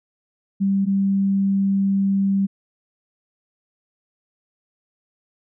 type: tone pair in turn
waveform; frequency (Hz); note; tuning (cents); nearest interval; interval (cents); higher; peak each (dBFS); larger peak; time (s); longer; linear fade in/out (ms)
sine; 196 / 196; G3 / G3; 0 / 0; unison; 0; neither; -16; neither; 0.6-0.86 / 0.86-2.47; second; 20
effects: none